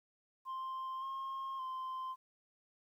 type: tone with pitch steps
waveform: sine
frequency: 1049 / 1072 / 1040 Hz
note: C6 / C6 / C6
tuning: +4 / +42 / -11 cents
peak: -36 dBFS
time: 0.45-2.16 s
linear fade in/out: 50 ms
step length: 570 ms
effects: tanh soft clip ceiling -38 dBFS + 12-bit